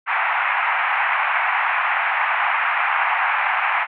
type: band-pass noise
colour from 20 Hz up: pink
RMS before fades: -20 dBFS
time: 0.06-3.87 s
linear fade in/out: 50 ms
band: 770 to 2500 Hz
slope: 48 dB/octave
effects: none